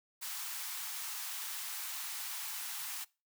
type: high-pass noise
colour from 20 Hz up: white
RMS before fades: -41 dBFS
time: 0.21-3.05 s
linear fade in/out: 20 ms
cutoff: 780 Hz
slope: 48 dB/octave
effects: noise-tail reverb RT60 0.3 s tail -23 dB re dry